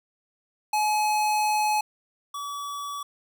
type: tone pair in turn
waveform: square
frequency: 849 / 1142.7 Hz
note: G#5 / D6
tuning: +38 / -48 cents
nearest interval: perfect fourth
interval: 514 cents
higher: second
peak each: -22 / -32 dBFS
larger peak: first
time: 0.73-1.81 / 2.34-3.03 s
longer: first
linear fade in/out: 5 ms
effects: none